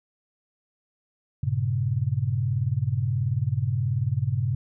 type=chord; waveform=sine; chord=G diminished; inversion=none; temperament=equal with one note detuned; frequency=98 / 116.54 / 136.53 Hz; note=G2 / Bb2 / Db3; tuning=0 / 0 / -26 cents; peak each=-28 / -26 / -26 dBFS; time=1.43-4.55 s; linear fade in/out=5 ms; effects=none